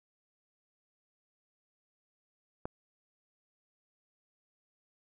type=click; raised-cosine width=1 ms; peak=-22 dBFS; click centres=2.655 s; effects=none